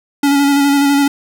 square tone with vibrato, 282 Hz, C#4, 30 cents sharp, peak -10 dBFS, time 0.23-1.08 s, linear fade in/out 5 ms, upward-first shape square, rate 12 Hz, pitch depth 18 cents each way, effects none

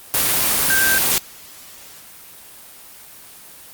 sine tone in noise, 1568 Hz, G6, in tune, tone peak -16 dBFS, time 0.7-0.98 s, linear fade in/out 0 ms, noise white, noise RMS -17 dBFS, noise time 0.14-1.18 s, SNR -2 dB, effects white hiss -41 dBFS RMS until 3.73 s + Opus 24 kbps

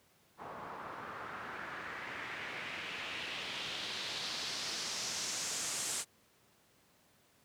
white noise with low-pass filter sweep, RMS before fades -41 dBFS, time 0.37-6.05 s, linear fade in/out 50 ms, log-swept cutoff 960 to 8500 Hz, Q 2.1, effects pink hiss -68 dBFS RMS until 7.44 s + high-pass 100 Hz 12 dB/octave

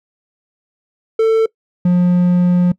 triangle tone pair in turn, 445.9 / 177.93 Hz, A4 / F3, +23 / +33 cents, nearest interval octave + major third, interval 1590 cents, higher first, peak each -7 dBFS, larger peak neither, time 1.19-1.46 / 1.85-2.72 s, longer second, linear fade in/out 5 ms, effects noise-tail reverb RT60 0.1 s tail -22 dB re dry

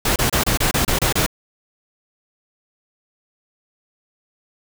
pink noise bursts, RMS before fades -18 dBFS, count 9, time 0.05-1.264 s, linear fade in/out 5 ms, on 110 ms, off 28 ms, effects none

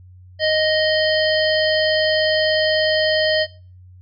harmonic tone, 622.3 Hz, D#5, in tune, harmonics 1 / 3 / 5 / 7 / 8, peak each -17 / -22 / -24 / -25 / -26 dBFS, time 0.39-3.47 s, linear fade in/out 50 ms, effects noise-tail reverb RT60 0.4 s tail -22 dB re dry + added 91 Hz sine -41 dBFS peak until 4.01 s

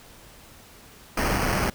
pink noise with sample-and-hold, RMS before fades -24 dBFS, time 1.17-1.7 s, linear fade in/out 5 ms, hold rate 3675 Hz, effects pink hiss -49 dBFS RMS until 1.74 s

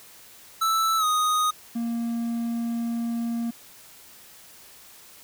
square tone with pitch glide, 1318.5 to 1244.5 Hz, E6 to D#6, 0 to 0 cents, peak -21 dBFS, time 0.61-1.51 s, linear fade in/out 10 ms, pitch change -100 cents, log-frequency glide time 0.98-1.05 s
triangle tone, 233.1 Hz, A#3, in tune, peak -23 dBFS, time 1.75-3.51 s, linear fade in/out 10 ms
effects white hiss -49 dBFS RMS until 5.23 s

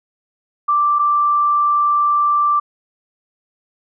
sine tone pair in turn, 1174.7 / 1174.7 Hz, D6 / D6, 0 / 0 cents, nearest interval unison, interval 0 cents, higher neither, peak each -12 dBFS, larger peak neither, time 0.68-0.99 / 0.99-2.6 s, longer second, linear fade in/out 10 ms, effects none

